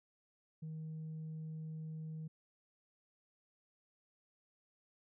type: tone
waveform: sine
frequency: 157.7 Hz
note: D#3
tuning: 24 cents sharp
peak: -40 dBFS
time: 0.62-2.28 s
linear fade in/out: 10 ms
effects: tanh soft clip ceiling -40 dBFS